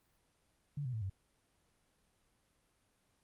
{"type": "tone with pitch steps", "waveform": "sine", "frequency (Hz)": [144.2, 126.1, 110.2, 95.7], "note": ["D3", "B2", "A2", "G2"], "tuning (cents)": [-31, 36, 3, -41], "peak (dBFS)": -36, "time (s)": [0.77, 1.098], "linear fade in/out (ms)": 5, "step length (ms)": 82, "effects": ["pink hiss -75 dBFS RMS until 3.23 s", "Opus 32 kbps"]}